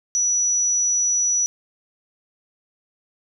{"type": "tone", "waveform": "sine", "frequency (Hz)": 5890, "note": "F#8", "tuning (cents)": -9, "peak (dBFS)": -17, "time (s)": [0.15, 1.46], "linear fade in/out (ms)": 0, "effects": []}